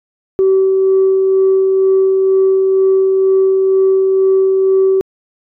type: tone with tremolo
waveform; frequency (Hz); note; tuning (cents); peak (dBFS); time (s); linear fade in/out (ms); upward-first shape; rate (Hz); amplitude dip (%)
sine; 382.7; G4; -42; -6; 0.39-5.01; 0; sine; 2.1; 25
effects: tanh soft clip ceiling -4 dBFS